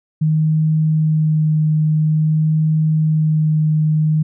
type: tone with vibrato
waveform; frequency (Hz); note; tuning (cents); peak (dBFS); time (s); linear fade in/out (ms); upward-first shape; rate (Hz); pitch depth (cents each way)
sine; 155.56; D#3; 0; -12; 0.21-4.23; 10; sine; 0.49; 11
effects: none